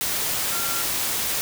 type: tone in noise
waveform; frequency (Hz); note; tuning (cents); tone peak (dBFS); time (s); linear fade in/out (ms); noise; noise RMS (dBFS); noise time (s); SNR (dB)
sine; 1377; F6; -25; -32; 0.52-0.82; 0; white; -25; 0.01-1.41; -10
effects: none